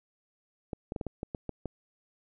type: clicks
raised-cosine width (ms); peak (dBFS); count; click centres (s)
2; -21; 9; 0.732 / 0.921 / 0.962 / 1.012 / 1.067 / 1.231 / 1.348 / 1.493 / 1.657
effects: none